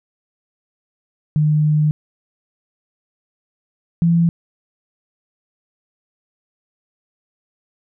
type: tone pair in turn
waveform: sine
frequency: 151.8 / 168.54 Hz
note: D#3 / E3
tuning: -42 / +39 cents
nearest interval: major second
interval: 181 cents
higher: second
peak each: -12 / -11 dBFS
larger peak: second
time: 1.36-1.91 / 4.02-4.29 s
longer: first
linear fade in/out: 0 ms
effects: none